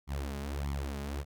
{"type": "tone with flanger", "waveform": "sawtooth", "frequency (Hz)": 70.3, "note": "C#2", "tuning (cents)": 25, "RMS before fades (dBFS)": -36, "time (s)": [0.07, 1.25], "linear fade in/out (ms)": 50, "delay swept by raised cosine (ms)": [0.9, 4.9], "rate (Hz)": 1.6, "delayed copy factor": 0.9, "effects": []}